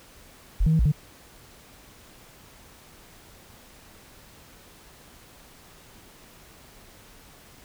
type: tone with pitch steps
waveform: sine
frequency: 45.18 / 158.7 / 160.8 / 57.6 / 148.8 Hz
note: F#1 / D#3 / E3 / A#1 / D3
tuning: -40 / +35 / -43 / -20 / +23 cents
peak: -16 dBFS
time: 0.6-0.92 s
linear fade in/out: 10 ms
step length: 64 ms
effects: tanh soft clip ceiling -13 dBFS + pink hiss -51 dBFS RMS until 7.64 s